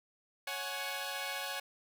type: chord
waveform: 10% pulse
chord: C# suspended fourth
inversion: none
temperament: equal with one note detuned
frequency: 554.4 / 740 / 838.8 Hz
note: C#5 / F#5 / G#5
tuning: 0 / 0 / +17 cents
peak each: -33 dBFS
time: 0.47-1.6 s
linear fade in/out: 5 ms
effects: none